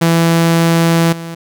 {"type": "tone with level steps", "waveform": "sawtooth", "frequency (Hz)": 166.5, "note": "E3", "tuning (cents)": 18, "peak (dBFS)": [-5, -20], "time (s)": [0.01, 1.35], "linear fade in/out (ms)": 10, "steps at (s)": 1.12, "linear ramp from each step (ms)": 10, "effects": []}